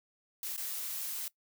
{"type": "noise with dropouts", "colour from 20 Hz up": "blue", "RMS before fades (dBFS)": -38, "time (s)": [0.43, 1.28], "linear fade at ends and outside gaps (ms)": 1, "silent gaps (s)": [0.564, 0.577], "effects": ["noise-tail reverb RT60 0.1 s tail -20 dB re dry"]}